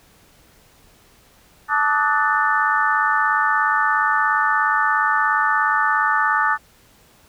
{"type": "tone cluster", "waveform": "sine", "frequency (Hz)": [872, 1165, 1262, 1481, 1776], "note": ["A5", "D6", "D#6", "F#6", "A6"], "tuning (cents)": [-16, -14, 24, 1, 16], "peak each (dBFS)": -22, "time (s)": [1.68, 6.58], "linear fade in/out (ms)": 50, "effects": ["pink hiss -53 dBFS RMS until 7.28 s"]}